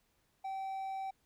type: tone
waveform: triangle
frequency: 772 Hz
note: G5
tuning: 27 cents flat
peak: -35 dBFS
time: 0.44-1.11 s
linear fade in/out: 10 ms
effects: pink hiss -75 dBFS RMS until 1.25 s